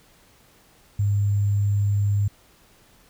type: tone with sample-and-hold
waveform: sine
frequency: 101.5 Hz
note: G#2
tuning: 39 cents flat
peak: -18 dBFS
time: 0.99-2.28 s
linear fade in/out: 5 ms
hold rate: 7350 Hz
effects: pink hiss -56 dBFS RMS until 3.09 s